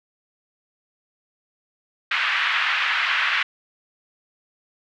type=band-pass noise; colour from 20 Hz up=pink; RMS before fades=-22 dBFS; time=2.11-3.43 s; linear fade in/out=5 ms; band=1300 to 3000 Hz; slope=24 dB/octave; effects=none